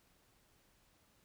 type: silence
effects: pink hiss -71 dBFS RMS until 1.24 s